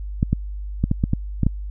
clicks, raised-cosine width 5 ms, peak -5 dBFS, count 8, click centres 0.229 / 0.33 / 0.84 / 0.914 / 1.039 / 1.134 / 1.433 / 1.466 s, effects added 50 Hz sine -27 dBFS peak until 1.7 s

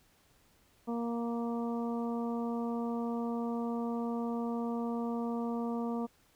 harmonic tone, 234.2 Hz, A#3, 8 cents sharp, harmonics 1 / 2 / 3 / 4 / 5, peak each -33 / -39 / -43 / -45 / -47 dBFS, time 0.87-6.07 s, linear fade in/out 20 ms, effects pink hiss -67 dBFS RMS until 6.35 s

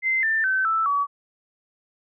sine tone with pitch steps, 2073 / 1783.9 / 1535.2 / 1321.1 / 1136.9 Hz, C7 / A6 / G6 / E6 / C#6, -17 / +23 / -37 / +3 / +43 cents, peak -19 dBFS, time 0.02-1.07 s, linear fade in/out 50 ms, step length 210 ms, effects none

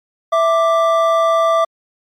triangle tone pair together, 659.3 / 1176.8 Hz, E5 / D6, 0 / +3 cents, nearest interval minor seventh, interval 1003 cents, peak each -11 / -13 dBFS, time 0.32-1.65 s, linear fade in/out 10 ms, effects MP3 96 kbps

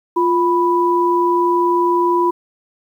sine tone pair together, 349.2 / 987.7 Hz, F4 / B5, 0 / 0 cents, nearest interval octave + tritone, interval 1800 cents, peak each -15 dBFS, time 0.16-2.31 s, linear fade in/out 10 ms, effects 8-bit

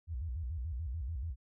sine tone with vibrato, 71.2 Hz, C#2, 47 cents sharp, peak -35 dBFS, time 0.07-1.36 s, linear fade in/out 50 ms, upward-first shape square, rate 6.9 Hz, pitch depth 260 cents each way, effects none

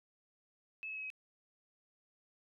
sine tone with pitch steps, 2600 / 2581 / 2561 / 2542 Hz, E7 / E7 / D#7 / D#7, -24 / -37 / +49 / +36 cents, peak -40 dBFS, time 0.83-1.102 s, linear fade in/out 0 ms, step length 68 ms, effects none

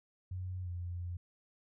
sine tone with pitch glide, 91.8 to 87.96 Hz, F#2 to F2, -13 to +13 cents, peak -37 dBFS, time 0.31-1.17 s, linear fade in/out 5 ms, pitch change -74 cents, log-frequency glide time 0.62-0.69 s, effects none

